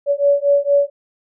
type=beating tone pair; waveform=sine; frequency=566 / 570.3 Hz; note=C#5 / C#5; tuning=+36 / +49 cents; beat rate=4.3 Hz; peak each=-15 dBFS; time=0.06-0.9 s; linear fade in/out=50 ms; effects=none